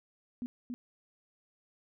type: tone with echo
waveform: sine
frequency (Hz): 244.2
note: B3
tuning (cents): -19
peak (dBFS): -34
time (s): 0.42-0.46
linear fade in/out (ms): 0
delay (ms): 280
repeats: 1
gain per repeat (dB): -2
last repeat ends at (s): 0.74
effects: none